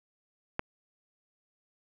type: click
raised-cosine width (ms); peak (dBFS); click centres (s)
0.5; -14; 0.594
effects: none